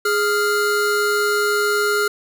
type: tone pair together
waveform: square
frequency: 415.3 / 1396.9 Hz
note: G#4 / F6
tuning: 0 / 0 cents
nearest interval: octave + major sixth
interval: 2100 cents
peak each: -20 dBFS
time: 0.05-2.08 s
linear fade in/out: 5 ms
effects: none